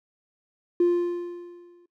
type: tone with exponential decay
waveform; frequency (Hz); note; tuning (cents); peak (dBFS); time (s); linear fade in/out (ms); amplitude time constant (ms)
triangle; 349.3; F4; 0; -12; 0.8-1.86; 5; 230
effects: noise-tail reverb RT60 0.2 s tail -25 dB re dry + tanh soft clip ceiling -14 dBFS